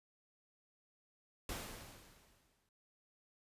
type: noise with exponential decay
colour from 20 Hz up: pink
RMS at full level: -42 dBFS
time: 1.49-2.69 s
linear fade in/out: 2 ms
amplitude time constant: 260 ms
effects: noise-tail reverb RT60 0.3 s tail -24 dB re dry + resampled to 32000 Hz